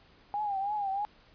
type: tone with vibrato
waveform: sine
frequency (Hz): 808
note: G#5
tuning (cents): -48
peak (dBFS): -29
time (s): 0.34-1.05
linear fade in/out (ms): 0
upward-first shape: triangle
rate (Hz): 3.1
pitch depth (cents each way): 100
effects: pink hiss -60 dBFS RMS until 1.34 s + resampled to 11025 Hz